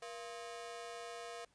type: ring-modulated tone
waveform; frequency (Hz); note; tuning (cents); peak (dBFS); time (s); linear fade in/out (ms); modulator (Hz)
sawtooth; 581; D5; -19; -38; 0.02-1.45; 5; 106
effects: pink hiss -73 dBFS RMS until 1.54 s + resampled to 22050 Hz